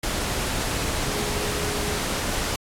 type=tone in noise; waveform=sine; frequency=415.3 Hz; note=G#4; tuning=in tune; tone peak=-31 dBFS; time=1.05-1.98 s; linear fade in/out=5 ms; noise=pink; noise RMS=-26 dBFS; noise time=0.03-2.56 s; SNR=-8 dB; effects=low-pass 11000 Hz 12 dB/octave + AAC 64 kbps